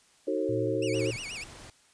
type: chord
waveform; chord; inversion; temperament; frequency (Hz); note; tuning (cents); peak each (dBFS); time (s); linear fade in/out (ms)
sine; D# diminished seventh; none; just; 311.1 / 373.4 / 448 / 537.6; D#4 / F#4 / A4 / C5; 0 / +16 / +31 / +47; -32; 0.27-1.11; 10
type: tone with tremolo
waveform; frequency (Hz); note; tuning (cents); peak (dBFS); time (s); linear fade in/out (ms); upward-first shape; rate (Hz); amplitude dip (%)
sine; 116.2; A#2; -5; -32; 0.49-1.16; 0; sine; 2.4; 40
type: tone with vibrato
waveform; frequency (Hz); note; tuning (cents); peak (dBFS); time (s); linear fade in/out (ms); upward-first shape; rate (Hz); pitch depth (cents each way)
sawtooth; 2531; D#7; +29; -33; 0.82-1.44; 5; sine; 8.3; 250
type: noise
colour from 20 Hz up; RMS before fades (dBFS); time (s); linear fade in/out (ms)
pink; -47; 0.94-1.7; 2
effects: white hiss -62 dBFS RMS until 1.93 s + resampled to 22050 Hz